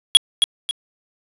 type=tone with echo; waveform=square; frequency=3322 Hz; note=G#7; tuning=in tune; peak=-4 dBFS; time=0.15-0.17 s; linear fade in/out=0 ms; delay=270 ms; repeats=2; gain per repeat=-8 dB; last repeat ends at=0.71 s; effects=resampled to 24000 Hz + 7-bit